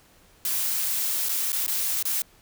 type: noise with dropouts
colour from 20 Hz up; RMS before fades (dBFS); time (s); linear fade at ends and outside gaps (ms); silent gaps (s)
blue; -26; 0.45-2.22; 1; 1.287-1.292 / 1.52-1.529 / 1.664-1.679 / 2.027-2.053
effects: pink hiss -57 dBFS RMS until 2.41 s